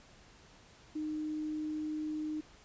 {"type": "tone with quantisation", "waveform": "sine", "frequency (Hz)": 307, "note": "D#4", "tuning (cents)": -23, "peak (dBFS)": -34, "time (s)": [0.95, 2.41], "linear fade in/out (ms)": 10, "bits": 10, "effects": ["pink hiss -59 dBFS RMS until 2.64 s", "resampled to 16000 Hz"]}